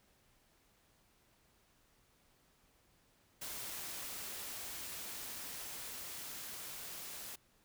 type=noise with level ramp; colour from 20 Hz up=white; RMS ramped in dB=-44 to -47 dBFS; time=3.41-7.36 s; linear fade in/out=10 ms; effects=pink hiss -71 dBFS RMS until 7.64 s